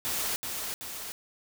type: noise with echo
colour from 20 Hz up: white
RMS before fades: -31 dBFS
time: 0.05-0.36 s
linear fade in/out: 0 ms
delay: 380 ms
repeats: 2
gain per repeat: -4 dB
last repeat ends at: 1.12 s
effects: none